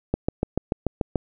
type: click train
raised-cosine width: 2 ms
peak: -8 dBFS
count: 8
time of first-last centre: 0.14-1.157 s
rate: 6.88 Hz
effects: none